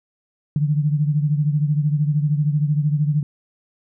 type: beating tone pair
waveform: sine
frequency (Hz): 146.83 / 159.83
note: D3 / D#3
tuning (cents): 0 / +47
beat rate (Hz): 13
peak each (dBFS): -17 / -23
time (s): 0.56-3.23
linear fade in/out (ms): 2
effects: none